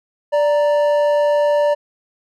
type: tone pair together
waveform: triangle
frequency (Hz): 586.5 / 932.3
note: D5 / A#5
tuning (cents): -2 / 0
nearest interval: minor sixth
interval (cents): 802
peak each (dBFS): -11 / -21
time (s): 0.32-1.75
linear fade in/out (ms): 20
effects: none